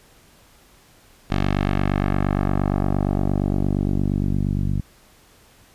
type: tone with low-pass filter sweep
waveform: 10% pulse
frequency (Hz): 48.64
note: G1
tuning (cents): -13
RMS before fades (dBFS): -21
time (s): 1.3-4.81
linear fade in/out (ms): 10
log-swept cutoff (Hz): 3900 to 160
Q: 0.93
effects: pink hiss -53 dBFS RMS until 5.74 s + resampled to 32000 Hz